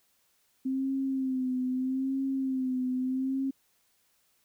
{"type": "tone with vibrato", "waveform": "sine", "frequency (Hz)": 261.6, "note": "C4", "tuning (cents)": 0, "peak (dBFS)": -27, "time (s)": [0.65, 3.51], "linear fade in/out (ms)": 10, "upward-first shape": "sine", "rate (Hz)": 0.79, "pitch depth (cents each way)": 51, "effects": ["white hiss -70 dBFS RMS until 4.44 s"]}